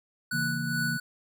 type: tone with tremolo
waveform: square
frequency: 1480 Hz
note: F#6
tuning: in tune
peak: -28 dBFS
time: 0.31-1 s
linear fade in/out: 5 ms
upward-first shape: sine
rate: 2.4 Hz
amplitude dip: 55%
type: chord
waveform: sine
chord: A# diminished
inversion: first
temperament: just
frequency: 139.85 / 167.82 / 233.1 Hz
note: C#3 / E3 / A#3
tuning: +16 / +31 / 0 cents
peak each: -34 dBFS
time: 0.32-0.98 s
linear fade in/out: 20 ms
effects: none